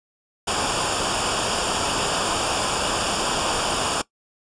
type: noise with comb filter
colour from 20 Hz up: pink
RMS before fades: -23 dBFS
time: 0.47-4.02 s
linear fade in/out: 10 ms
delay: 0.49 ms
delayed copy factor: -0.75
effects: noise-tail reverb RT60 0.1 s tail -19 dB re dry + resampled to 22050 Hz